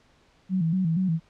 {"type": "tone with vibrato", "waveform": "sine", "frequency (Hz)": 174.61, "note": "F3", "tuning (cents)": 0, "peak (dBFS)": -21, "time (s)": [0.49, 1.2], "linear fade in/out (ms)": 50, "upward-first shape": "square", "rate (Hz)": 4.2, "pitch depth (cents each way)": 120, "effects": ["pink hiss -61 dBFS RMS until 1.29 s", "low-pass 5000 Hz 12 dB/octave"]}